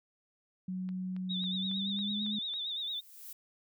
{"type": "tone with pitch glide", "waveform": "sine", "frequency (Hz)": [185, 210.1], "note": ["F#3", "G#3"], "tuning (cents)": [0, 20], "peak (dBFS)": -34, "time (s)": [0.68, 2.39], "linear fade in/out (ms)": 5, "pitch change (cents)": 220, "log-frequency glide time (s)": [1.47, 2.26]}
{"type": "click train", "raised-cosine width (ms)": 0.3, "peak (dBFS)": -38, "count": 7, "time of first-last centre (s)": [0.89, 2.538], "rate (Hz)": 3.64}
{"type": "tone with vibrato", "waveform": "sine", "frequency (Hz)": 3646, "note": "A#7", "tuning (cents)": -39, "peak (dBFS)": -34, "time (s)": [1.29, 3.01], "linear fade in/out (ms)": 20, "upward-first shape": "sine", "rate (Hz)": 8.8, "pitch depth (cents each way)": 83}
{"type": "noise with exponential growth", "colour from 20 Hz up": "violet", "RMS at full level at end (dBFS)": -44, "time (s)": [2.5, 3.33], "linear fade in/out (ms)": 5, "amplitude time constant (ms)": 180}
{"effects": []}